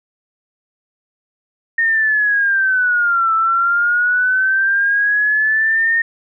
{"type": "linear two-way sweep", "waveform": "sine", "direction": "down then up", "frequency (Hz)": [1843, 1318.5, 1843], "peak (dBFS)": -12, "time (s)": [1.78, 6.02], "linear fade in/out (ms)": 5, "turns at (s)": 3.34, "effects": []}